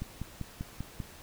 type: click train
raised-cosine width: 5 ms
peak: -23 dBFS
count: 6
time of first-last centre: 0.02-1.002 s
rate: 5.09 Hz
effects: pink hiss -51 dBFS RMS until 1.22 s